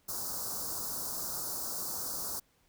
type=band-stop noise; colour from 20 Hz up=white; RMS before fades=-37 dBFS; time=0.08-2.4 s; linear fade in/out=10 ms; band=1400 to 4500 Hz; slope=48 dB/octave; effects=pink hiss -70 dBFS RMS until 2.68 s